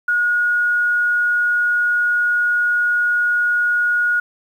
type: tone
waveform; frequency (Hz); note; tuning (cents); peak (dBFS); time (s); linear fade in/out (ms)
sine; 1445; F#6; -41; -14; 0.08-4.2; 5
effects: 8-bit